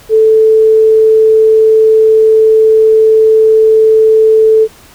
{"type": "tone", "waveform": "sine", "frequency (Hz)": 439.3, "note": "A4", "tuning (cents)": -3, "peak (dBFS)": -3, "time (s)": [0.09, 4.68], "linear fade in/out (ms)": 50, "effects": ["pink hiss -39 dBFS RMS until 4.94 s"]}